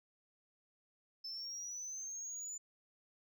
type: linear sweep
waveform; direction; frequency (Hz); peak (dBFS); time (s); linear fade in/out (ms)
sine; up; 5240 to 7040; -40; 1.24-2.58; 10
effects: tanh soft clip ceiling -40 dBFS